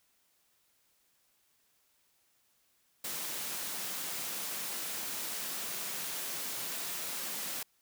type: high-pass noise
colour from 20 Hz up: white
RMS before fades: -38 dBFS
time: 3.04-7.63 s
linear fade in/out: 5 ms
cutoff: 130 Hz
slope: 96 dB/octave
effects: white hiss -72 dBFS RMS until 7.81 s